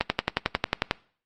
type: click train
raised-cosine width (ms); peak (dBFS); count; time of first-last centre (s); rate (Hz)
0.3; -5; 11; 0.01-0.911; 11.1
effects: noise-tail reverb RT60 0.5 s tail -23 dB re dry + Opus 24 kbps